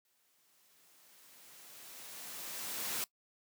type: noise with exponential growth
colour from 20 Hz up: white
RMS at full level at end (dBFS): -36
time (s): 0.05-3.04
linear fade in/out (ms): 1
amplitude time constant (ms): 650
effects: noise-tail reverb RT60 0.1 s tail -20 dB re dry + high-pass 150 Hz 12 dB/octave